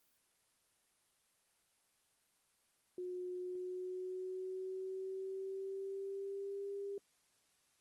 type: tone with pitch glide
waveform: sine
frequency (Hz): 362 to 399.4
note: F#4 to G4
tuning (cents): -38 to +32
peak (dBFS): -40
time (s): 2.98-6.98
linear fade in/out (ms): 2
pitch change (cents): +170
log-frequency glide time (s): 3.38-6.72
effects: white hiss -75 dBFS RMS until 7.8 s + Opus 24 kbps